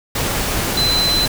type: tone in noise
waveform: sine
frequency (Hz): 4042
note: B7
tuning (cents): +39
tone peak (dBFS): -15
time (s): 0.77-1.26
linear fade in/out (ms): 5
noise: pink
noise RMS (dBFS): -20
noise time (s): 0.15-1.28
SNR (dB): +2
effects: none